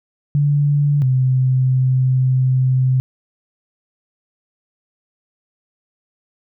sine tone pair in turn, 144.7 / 129.47 Hz, D3 / C3, -25 / -18 cents, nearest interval major second, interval 193 cents, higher first, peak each -12 dBFS, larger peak neither, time 0.35-1.02 / 1.02-3 s, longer second, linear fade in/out 0 ms, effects none

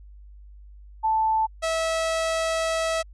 sine / sawtooth tone pair in turn, 880 / 650.5 Hz, A5 / E5, 0 / -23 cents, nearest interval perfect fourth, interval 523 cents, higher first, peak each -19 dBFS, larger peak neither, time 1.03-1.47 / 1.62-3.03 s, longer second, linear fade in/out 20 ms, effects added 50 Hz sine -43 dBFS peak until 3.13 s + resampled to 22050 Hz

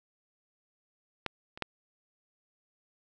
clicks, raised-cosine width 0.3 ms, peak -15 / -28 / -14 dBFS, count 3, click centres 1.263 / 1.575 / 1.623 s, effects none

